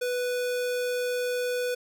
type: tone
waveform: square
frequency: 494.2 Hz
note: B4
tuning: 1 cent sharp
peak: -27 dBFS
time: 0.01-1.75 s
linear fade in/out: 10 ms
effects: none